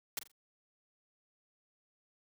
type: noise with echo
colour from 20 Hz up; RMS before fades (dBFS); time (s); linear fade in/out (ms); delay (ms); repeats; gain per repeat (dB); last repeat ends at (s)
white; -36; 0.17-0.19; 2; 42; 3; -11; 0.316
effects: high-pass 100 Hz 12 dB/octave